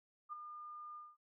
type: tone with ADSR envelope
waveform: sine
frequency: 1209 Hz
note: D6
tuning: 50 cents sharp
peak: -40 dBFS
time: 0.29-1.17 s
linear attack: 36 ms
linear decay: 13 ms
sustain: -7 dB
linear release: 210 ms
effects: none